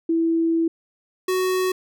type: tone pair in turn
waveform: sine / square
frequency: 329.6 / 371.1 Hz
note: E4 / F#4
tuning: 0 / +5 cents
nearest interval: major second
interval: 205 cents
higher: second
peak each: -17 / -20 dBFS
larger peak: first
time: 0.09-0.68 / 1.28-1.72 s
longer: first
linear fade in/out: 5 ms
effects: none

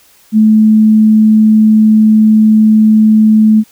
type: tone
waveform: sine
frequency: 216.7 Hz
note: A3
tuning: 26 cents flat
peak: -3 dBFS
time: 0.32-3.64 s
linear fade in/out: 50 ms
effects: white hiss -46 dBFS RMS until 3.71 s

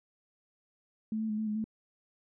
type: tone with pitch steps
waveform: sine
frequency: 218.2 / 220.3 / 213 / 218.3 / 211.7 / 218.7 Hz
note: A3 / A3 / G#3 / A3 / G#3 / A3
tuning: -14 / +2 / +44 / -13 / +33 / -10 cents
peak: -30 dBFS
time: 1.12-1.642 s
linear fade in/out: 2 ms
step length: 87 ms
effects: none

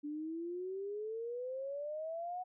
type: exponential sweep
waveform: sine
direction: up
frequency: 290 to 741 Hz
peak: -38 dBFS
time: 0.03-2.44 s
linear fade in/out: 20 ms
effects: none

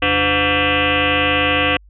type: tone with frequency modulation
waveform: sine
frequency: 1572 Hz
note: G6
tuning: 4 cents sharp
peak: -13 dBFS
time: 0.02-1.77 s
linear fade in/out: 5 ms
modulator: 213 Hz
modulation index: 6.6
effects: added 50 Hz sine -43 dBFS peak until 1.89 s

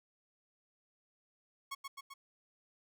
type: tone with echo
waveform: sawtooth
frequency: 1100 Hz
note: C#6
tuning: 14 cents flat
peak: -35 dBFS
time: 1.71-1.75 s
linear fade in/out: 10 ms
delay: 130 ms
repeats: 3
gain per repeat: -3 dB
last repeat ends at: 2.14 s
effects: none

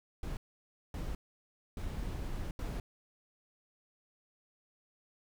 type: noise bursts at uneven times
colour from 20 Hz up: brown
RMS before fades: -38 dBFS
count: 4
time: 0.23-0.37 / 0.94-1.15 / 1.77-2.51 / 2.59-2.8 s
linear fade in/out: 2 ms
effects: none

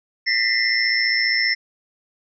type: tone cluster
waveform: sine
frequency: 1810 / 1969 / 2084 / 5330 Hz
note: A6 / B6 / C7 / E8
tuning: +48 / -6 / -7 / +18 cents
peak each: -27 / -22 / -22 / -21 dBFS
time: 0.26-1.55 s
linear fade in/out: 20 ms
effects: none

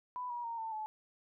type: tone with pitch steps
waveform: sine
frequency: 994 / 959.6 / 926.4 / 894.3 / 863.3 Hz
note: B5 / A#5 / A#5 / A5 / A5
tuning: +11 / +50 / -11 / +28 / -33 cents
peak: -37 dBFS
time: 0.16-0.86 s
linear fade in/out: 0 ms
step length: 140 ms
effects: none

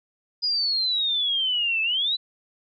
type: exponential two-way sweep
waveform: sine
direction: down then up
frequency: 4978 to 2600 to 4047 Hz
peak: -21 dBFS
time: 0.42-2.17 s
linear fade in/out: 20 ms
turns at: 1.82 s
effects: none

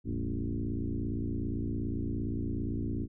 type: tone with frequency modulation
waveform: sine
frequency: 100 Hz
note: G2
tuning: 35 cents sharp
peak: -30 dBFS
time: 0.04-3.08 s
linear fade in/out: 50 ms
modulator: 57.4 Hz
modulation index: 4
effects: none

